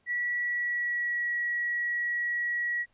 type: tone with pitch glide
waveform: sine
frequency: 1940 to 1919.9 Hz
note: B6 to B6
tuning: -31 to -49 cents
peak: -27 dBFS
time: 0.06-2.86 s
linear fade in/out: 50 ms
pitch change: -18 cents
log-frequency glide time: 0.38-1.35 s
effects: pink hiss -70 dBFS RMS until 2.93 s + resampled to 8000 Hz